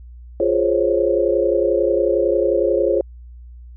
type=chord; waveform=sine; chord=Db major seventh; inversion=first; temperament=equal; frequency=349.2 / 415.3 / 523.3 / 554.4 Hz; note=F4 / Ab4 / C5 / Db5; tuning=0 / 0 / 0 / 0 cents; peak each=-20 dBFS; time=0.4-3.01 s; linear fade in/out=2 ms; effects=added 60 Hz sine -36 dBFS peak until 3.76 s